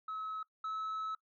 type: tone pair in turn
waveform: sine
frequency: 1288 / 1297 Hz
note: E6 / E6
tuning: -41 / -28 cents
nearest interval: unison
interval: 13 cents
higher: second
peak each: -36 / -33 dBFS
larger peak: second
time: 0.08-0.43 / 0.64-1.15 s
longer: second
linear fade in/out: 5 ms
effects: noise-tail reverb RT60 0.1 s tail -21 dB re dry + tanh soft clip ceiling -35 dBFS